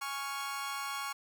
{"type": "chord", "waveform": "sawtooth", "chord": "Db major", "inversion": "second", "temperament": "equal", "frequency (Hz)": [830.6, 1108.7, 1396.9], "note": ["Ab5", "Db6", "F6"], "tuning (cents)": [0, 0, 0], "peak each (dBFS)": [-39, -34, -39], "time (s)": [0.01, 1.13], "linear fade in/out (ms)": 10, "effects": []}